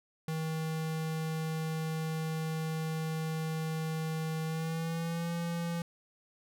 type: tone with pitch glide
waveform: square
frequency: 159.2 to 169.64 Hz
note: D#3 to E3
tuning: +40 to +50 cents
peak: -33 dBFS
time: 0.28-5.82 s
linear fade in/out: 2 ms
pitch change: +110 cents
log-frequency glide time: 4.45-5.32 s
effects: none